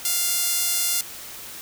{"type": "tone with high-pass filter", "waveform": "sawtooth", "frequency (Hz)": 698.5, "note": "F5", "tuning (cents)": 0, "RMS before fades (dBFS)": -23, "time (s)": [0.05, 1.01], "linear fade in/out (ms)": 2, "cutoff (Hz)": 6400, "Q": 0.54, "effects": ["white hiss -38 dBFS RMS until 1.61 s"]}